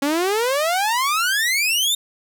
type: exponential sweep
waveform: sawtooth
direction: up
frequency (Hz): 273.3 to 3691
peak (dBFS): -14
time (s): 0.02-1.95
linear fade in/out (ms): 5
effects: none